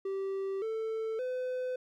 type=tone with pitch steps; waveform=triangle; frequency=388.5 / 443.7 / 506.7 Hz; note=G4 / A4 / B4; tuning=-16 / +14 / +44 cents; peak=-30 dBFS; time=0.05-1.76 s; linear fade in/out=5 ms; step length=570 ms; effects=none